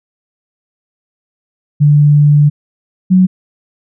sine tone pair in turn, 147 / 185.21 Hz, D3 / F#3, +2 / +2 cents, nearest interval major third, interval 400 cents, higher second, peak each -4 dBFS, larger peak neither, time 1.8-2.5 / 3.1-3.27 s, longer first, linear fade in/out 20 ms, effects none

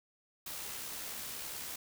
white noise with amplitude modulation, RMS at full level -41 dBFS, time 0.46-1.76 s, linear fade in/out 5 ms, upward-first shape sine, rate 69.9 Hz, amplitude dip 30%, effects none

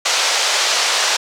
white band-pass noise, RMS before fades -17 dBFS, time 0.05-1.17 s, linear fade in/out 10 ms, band 490 to 6400 Hz, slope 24 dB/octave, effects none

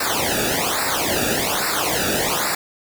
pink noise with flanger, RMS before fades -21 dBFS, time 0-2.55 s, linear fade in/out 5 ms, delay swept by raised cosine 0.31 to 0.97 ms, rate 1.2 Hz, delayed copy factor -1, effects none

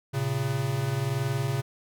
square tone pair together, 115.13 / 136.3 Hz, A#2 / C#3, -21 / -29 cents, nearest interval minor third, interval 292 cents, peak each -31 / -28 dBFS, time 0.13-1.62 s, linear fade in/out 20 ms, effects none

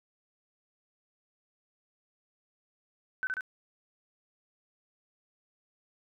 sine tone with echo, 1521 Hz, F#6, 47 cents sharp, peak -28 dBFS, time 3.23-3.27 s, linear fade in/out 0 ms, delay 69 ms, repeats 2, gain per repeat -2 dB, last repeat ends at 3.408 s, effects none

